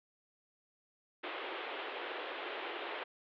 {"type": "band-pass noise", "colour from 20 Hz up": "pink", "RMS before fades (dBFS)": -42, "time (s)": [1.23, 3.04], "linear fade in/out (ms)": 10, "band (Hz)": [330, 3500], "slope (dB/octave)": 48, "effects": []}